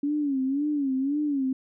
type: tone with vibrato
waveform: sine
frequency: 280 Hz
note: C#4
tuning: 18 cents sharp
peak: -23 dBFS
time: 0.03-1.53 s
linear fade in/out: 5 ms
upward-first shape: sine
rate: 1.9 Hz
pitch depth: 120 cents each way
effects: none